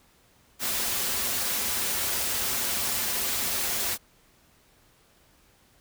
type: noise with comb filter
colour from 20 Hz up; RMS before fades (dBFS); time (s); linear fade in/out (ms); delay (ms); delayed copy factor
white; -28; 0.59-3.98; 50; 6.5; -0.5
effects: pink hiss -61 dBFS RMS until 5.8 s